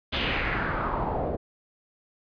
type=noise with low-pass filter sweep; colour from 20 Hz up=pink; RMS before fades=-28 dBFS; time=0.12-1.37 s; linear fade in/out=20 ms; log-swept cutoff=3400 to 560 Hz; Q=3.1; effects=resampled to 11025 Hz